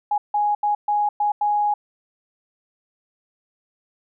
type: tone bursts at uneven times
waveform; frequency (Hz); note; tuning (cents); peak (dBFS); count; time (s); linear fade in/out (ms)
sine; 830.6; G#5; 0; -17; 6; 0.11-0.18 / 0.34-0.55 / 0.63-0.75 / 0.88-1.09 / 1.2-1.32 / 1.41-1.74; 5
effects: none